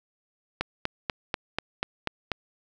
click train, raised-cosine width 0.3 ms, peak -10 dBFS, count 8, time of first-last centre 0.61-2.317 s, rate 4.1 Hz, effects none

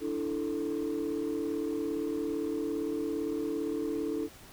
sine chord, D suspended second, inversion none, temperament equal with one note detuned, 292 / 329.6 / 440 Hz, D4 / E4 / A4, -10 / 0 / 0 cents, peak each -33 dBFS, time 0-4.29 s, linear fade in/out 50 ms, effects tanh soft clip ceiling -25 dBFS + pink hiss -52 dBFS RMS until 4.52 s

